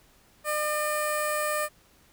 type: tone with notch filter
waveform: 10% pulse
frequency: 603 Hz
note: D5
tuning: 46 cents sharp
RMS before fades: -28 dBFS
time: 0.44-1.69 s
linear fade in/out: 50 ms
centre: 3400 Hz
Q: 0.68
effects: pink hiss -60 dBFS RMS until 2.12 s